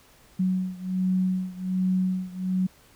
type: beating tone pair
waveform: sine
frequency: 185 / 186.3 Hz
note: F#3 / F#3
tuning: 0 / +12 cents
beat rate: 1.3 Hz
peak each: -25 / -27 dBFS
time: 0.39-2.67 s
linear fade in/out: 10 ms
effects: pink hiss -56 dBFS RMS until 2.95 s